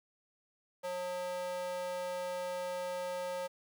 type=tone with high-pass filter; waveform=square; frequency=180 Hz; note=F#3; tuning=47 cents flat; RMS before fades=-38 dBFS; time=0.83-3.48 s; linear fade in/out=20 ms; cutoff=630 Hz; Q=8.1; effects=11-bit